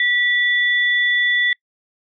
sine tone pair together, 1954 / 3471 Hz, B6 / A7, -19 / -24 cents, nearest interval minor seventh, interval 995 cents, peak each -15 / -23 dBFS, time 0-1.53 s, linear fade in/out 2 ms, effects noise-tail reverb RT60 0.1 s tail -26 dB re dry

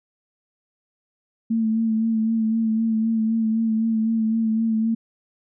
sine tone with vibrato, 223.2 Hz, A3, 25 cents sharp, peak -18 dBFS, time 1.5-4.95 s, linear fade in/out 10 ms, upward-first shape sine, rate 3.9 Hz, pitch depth 30 cents each way, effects none

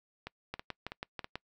two click trains, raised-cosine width 0.3 ms, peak -24 / -21 dBFS, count 4 / 6, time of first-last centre 0.27-1.244 / 0.54-1.356 s, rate 3.08 / 6.13 Hz, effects noise-tail reverb RT60 0.1 s tail -25 dB re dry

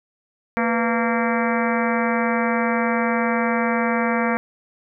harmonic tone with a mistuned harmonic, 230.1 Hz, A#3, 22 cents flat, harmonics 1 / 2 / 3 / 4 / 5 / 6 / 7 / 8 / 9 / 10, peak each -22 / -25 / -27 / -28 / -29 / -30 / -30 / -31 / -32 / -32 dBFS, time 0.57-4.37 s, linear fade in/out 0 ms, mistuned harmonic 2, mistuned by +120 cents, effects none

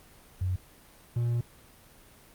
sine / triangle tone pair in turn, 91.9 / 119.02 Hz, F#2 / A#2, -11 / +36 cents, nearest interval major third, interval 447 cents, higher second, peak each -26 / -23 dBFS, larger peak second, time 0.41-0.56 / 1.16-1.41 s, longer second, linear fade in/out 5 ms, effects pink hiss -55 dBFS RMS until 2.34 s + Opus 32 kbps

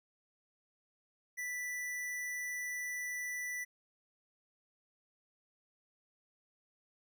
square tone, 1975.5 Hz, B6, in tune, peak -38 dBFS, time 1.37-3.65 s, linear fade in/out 20 ms, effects none

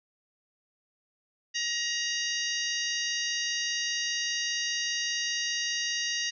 harmonic tone with a mistuned harmonic, 945 Hz, A#5, 23 cents sharp, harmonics 2 / 3 / 4 / 5 / 6 / 7, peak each -34 / -34 / -37 / -36 / -35 / -39 dBFS, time 1.54-6.31 s, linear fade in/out 20 ms, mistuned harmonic 7, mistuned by -63 cents, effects none

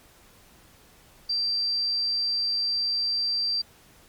sine tone, 4699 Hz, D8, in tune, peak -23 dBFS, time 1.29-3.62 s, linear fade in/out 10 ms, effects pink hiss -55 dBFS RMS until 4.08 s + MP3 96 kbps

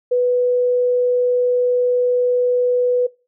sine tone, 493.9 Hz, B4, in tune, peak -13 dBFS, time 0.11-3.07 s, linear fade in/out 10 ms, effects noise-tail reverb RT60 0.3 s tail -22 dB re dry

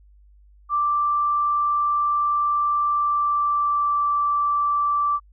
sine tone with pitch glide, 1174.7 to 1166.6 Hz, D6 to D6, 0 to -12 cents, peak -18 dBFS, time 0.69-5.2 s, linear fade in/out 50 ms, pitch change -12 cents, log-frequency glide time 2.87-4.05 s, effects added 50 Hz sine -49 dBFS peak until 5.32 s

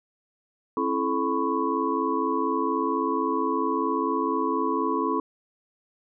sine tone cluster, 269 / 333.2 / 432.3 / 999 / 1103 Hz, C4 / E4 / A4 / B5 / C#6, +48 / +19 / -31 / +20 / -9 cents, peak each -29 dBFS, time 0.77-5.2 s, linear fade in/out 2 ms, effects none

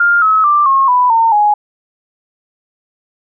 sine tone with pitch steps, 1403 / 1286.6 / 1179.8 / 1081.9 / 992.1 / 909.7 / 834.2 Hz, F6 / E6 / D6 / C#6 / B5 / A#5 / G#5, +8 / -42 / +8 / -42 / +8 / -43 / +7 cents, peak -7 dBFS, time 0-1.54 s, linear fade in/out 5 ms, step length 220 ms, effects none

